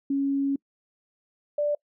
sine tone pair in turn, 276.8 / 588 Hz, C#4 / D5, -2 / +2 cents, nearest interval octave + minor second, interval 1304 cents, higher second, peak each -22 dBFS, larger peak neither, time 0.1-0.56 / 1.58-1.75 s, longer first, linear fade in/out 5 ms, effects noise-tail reverb RT60 0.1 s tail -26 dB re dry

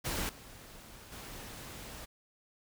pink noise with level steps, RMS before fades -35 / -52 / -46 dBFS, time 0.04-2.06 s, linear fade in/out 20 ms, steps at 0.29 / 1.12 s, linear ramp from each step 2 ms, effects none

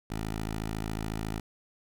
10% pulse tone, 54 Hz, A1, 32 cents flat, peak -24 dBFS, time 0.1-1.4 s, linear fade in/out 5 ms, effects none

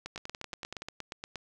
two click trains, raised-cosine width 0.2 ms, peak -22 / -21 dBFS, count 8 / 12, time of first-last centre 0.16-0.82 / 0.06-1.357 s, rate 10.6 / 8.48 Hz, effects none

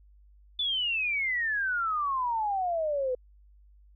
sine exponential sweep, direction down, 3520 to 494.6 Hz, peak -26 dBFS, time 0.59-3.15 s, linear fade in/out 5 ms, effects added 50 Hz sine -54 dBFS peak until 3.95 s

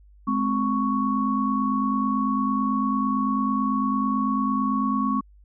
sine tone cluster, 212.4 / 261.4 / 1111 Hz, G#3 / C4 / C#6, +39 / -1 / +4 cents, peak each -25 dBFS, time 0.27-5.21 s, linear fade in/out 10 ms, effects added 50 Hz sine -49 dBFS peak until 5.44 s

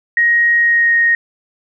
sine tone with pitch glide, 1881 to 1864.8 Hz, A#6 to A#6, +15 to 0 cents, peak -9 dBFS, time 0.17-1.15 s, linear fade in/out 2 ms, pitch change -15 cents, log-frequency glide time 0.56-0.95 s, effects none

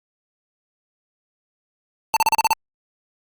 square tone bursts, 891 Hz, A5, 22 cents sharp, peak -14 dBFS, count 7, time 2.14-2.531 s, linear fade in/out 0 ms, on 25 ms, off 36 ms, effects Opus 48 kbps

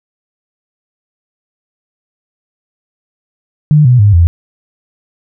sine tone with pitch steps, 150.7 / 124.55 / 102.93 / 85.07 Hz, D3 / B2 / G#2 / F2, +45 / +15 / -15 / -45 cents, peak -3 dBFS, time 3.71-4.27 s, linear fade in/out 0 ms, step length 140 ms, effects none

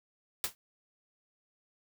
white noise with exponential decay, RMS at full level -28 dBFS, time 0.44-0.55 s, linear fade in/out 0 ms, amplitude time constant 22 ms, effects none

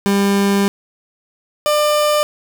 30% pulse tone pair in turn, 199.3 / 597.2 Hz, G3 / D5, +29 / +29 cents, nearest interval octave + perfect fifth, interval 1900 cents, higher second, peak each -10 dBFS, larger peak neither, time 0.06-0.68 / 1.66-2.23 s, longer first, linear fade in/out 0 ms, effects 7-bit

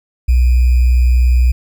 sine tone with sample-and-hold, 61.74 Hz, B1, in tune, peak -7 dBFS, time 0.28-1.52 s, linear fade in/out 10 ms, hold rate 2450 Hz, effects none

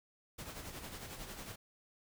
pink noise with tremolo, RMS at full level -45 dBFS, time 0.38-1.56 s, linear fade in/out 10 ms, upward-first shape sine, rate 11 Hz, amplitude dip 50%, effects none

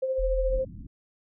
sine tone with tremolo, 524 Hz, C5, 2 cents sharp, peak -23 dBFS, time 0.02-0.65 s, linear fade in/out 10 ms, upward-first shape sine, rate 14 Hz, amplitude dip 45%
sine tone, 41.2 Hz, E1, in tune, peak -25 dBFS, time 0.18-0.6 s, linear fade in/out 20 ms
pink low-pass noise, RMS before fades -42 dBFS, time 0.49-0.87 s, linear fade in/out 5 ms, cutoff 300 Hz, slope 96 dB/octave
effects none

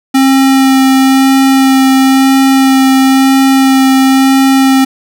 square tone with vibrato, 266.8 Hz, C4, 34 cents sharp, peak -5 dBFS, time 0.14-4.85 s, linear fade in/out 10 ms, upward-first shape sine, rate 0.99 Hz, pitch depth 10 cents each way, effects none

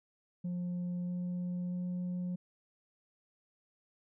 sine tone with pitch steps, 177.3 / 178.33 / 179.36 Hz, F3 / F3 / F3, +26 / +36 / +46 cents, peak -31 dBFS, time 0.44-2.36 s, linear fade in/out 10 ms, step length 640 ms, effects tanh soft clip ceiling -33 dBFS

